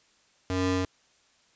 25% pulse ring-modulated tone, 185 Hz, F#3, in tune, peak -19 dBFS, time 0.5-0.85 s, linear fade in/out 0 ms, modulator 93.5 Hz, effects white hiss -64 dBFS RMS until 1.55 s + resampled to 16000 Hz

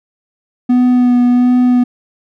triangle tone with vibrato, 246.9 Hz, B3, in tune, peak -5 dBFS, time 0.69-1.84 s, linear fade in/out 10 ms, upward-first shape sine, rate 1.4 Hz, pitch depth 16 cents each way, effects none

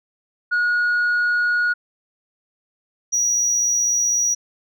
sine tone pair in turn, 1448 / 5792 Hz, F#6 / F#8, -38 / -38 cents, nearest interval 2 octaves, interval 2400 cents, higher second, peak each -14 dBFS, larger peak neither, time 0.51-1.74 / 3.12-4.35 s, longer neither, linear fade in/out 20 ms, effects tanh soft clip ceiling -15 dBFS

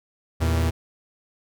45% pulse tone pair together, 81.4 / 115.18 Hz, E2 / A#2, -21 / -20 cents, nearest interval tritone, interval 601 cents, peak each -20 / -27 dBFS, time 0.4-0.71 s, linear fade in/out 20 ms, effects none

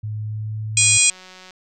sine tone with pitch glide, 107 to 108.24 Hz, A2 to A2, -48 to -28 cents, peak -24 dBFS, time 0.03-0.98 s, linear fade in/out 10 ms, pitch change +20 cents, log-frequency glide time 0.19-0.59 s
harmonic tone, 819 Hz, G#5, 24 cents flat, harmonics 3 / 4 / 5 / 6 / 7 / 8 / 9 / 10, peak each -19 / -24 / -26 / -27 / -22 / -25 / -18 / -17 dBFS, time 0.77-1.1 s, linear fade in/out 2 ms
click train, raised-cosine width 0.2 ms, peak -25 dBFS, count 130, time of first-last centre 0.81-1.507 s, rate 185 Hz
effects none

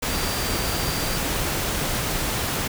sine tone in noise, 4699 Hz, D8, in tune, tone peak -34 dBFS, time 0.09-1.18 s, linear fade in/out 10 ms, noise pink, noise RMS -25 dBFS, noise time 0.02-2.68 s, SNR -12 dB, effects none

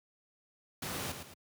pink noise with echo, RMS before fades -38 dBFS, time 0.82-1.12 s, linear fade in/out 5 ms, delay 110 ms, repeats 2, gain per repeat -7 dB, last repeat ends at 1.34 s, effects high-pass 100 Hz 12 dB/octave

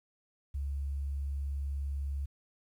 sine tone, 69.8 Hz, C#2, 13 cents sharp, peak -32 dBFS, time 0.54-2.26 s, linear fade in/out 10 ms, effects 11-bit

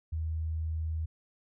sine tone, 79.8 Hz, D#2, 44 cents sharp, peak -30 dBFS, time 0.12-1.06 s, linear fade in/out 10 ms, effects none

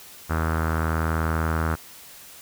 sawtooth tone with low-pass filter, 80.4 Hz, E2, 43 cents flat, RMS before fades -24 dBFS, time 0.29-1.76 s, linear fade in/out 20 ms, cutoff 1400 Hz, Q 4.3, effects white hiss -45 dBFS RMS until 2.41 s

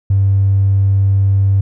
triangle tone with tanh clipping, 98 Hz, G2, in tune, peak -8 dBFS, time 0.1-1.61 s, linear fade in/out 5 ms, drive 1 dB, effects none

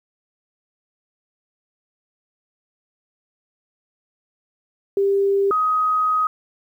sine tone pair in turn, 396.1 / 1257.5 Hz, G4 / D#6, +18 / +18 cents, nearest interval octave + minor sixth, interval 2000 cents, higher second, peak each -15 / -16 dBFS, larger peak first, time 4.97-5.51 / 5.51-6.27 s, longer second, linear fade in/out 2 ms, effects 9-bit

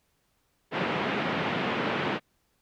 pink band-pass noise, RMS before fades -29 dBFS, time 0.71-2.2 s, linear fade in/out 50 ms, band 150 to 3000 Hz, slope 24 dB/octave, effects pink hiss -72 dBFS RMS until 2.61 s

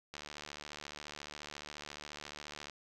click train, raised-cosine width 0.2 ms, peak -27 dBFS, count 191, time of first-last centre 0.14-2.697 s, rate 74.3 Hz, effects none

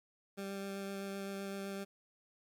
20% pulse tone with vibrato, 196.7 Hz, G3, 6 cents sharp, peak -35 dBFS, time 0.37-1.85 s, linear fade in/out 20 ms, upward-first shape sine, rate 7.8 Hz, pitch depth 10 cents each way, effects 12-bit

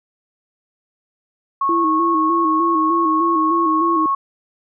sine tone, 1098 Hz, C#6, 17 cents flat, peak -15 dBFS, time 1.61-4.15 s, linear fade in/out 5 ms
sine tone with vibrato, 326.3 Hz, E4, 18 cents flat, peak -18 dBFS, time 1.69-4.06 s, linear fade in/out 2 ms, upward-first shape square, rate 3.3 Hz, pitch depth 53 cents each way
effects none

